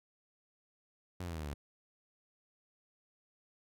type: exponential sweep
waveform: sawtooth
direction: down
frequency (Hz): 92.5 to 68.9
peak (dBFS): -35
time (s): 1.2-1.54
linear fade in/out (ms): 5
effects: none